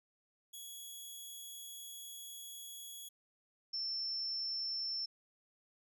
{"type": "tone pair in turn", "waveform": ["10% pulse", "sine"], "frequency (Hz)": [3352, 5365], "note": ["G#7", "E8"], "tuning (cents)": [15, 30], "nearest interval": "minor sixth", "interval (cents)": 815, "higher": "second", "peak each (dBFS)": [-39, -36], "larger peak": "second", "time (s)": [[0.53, 3.09], [3.73, 5.06]], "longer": "first", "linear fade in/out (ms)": 10, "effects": []}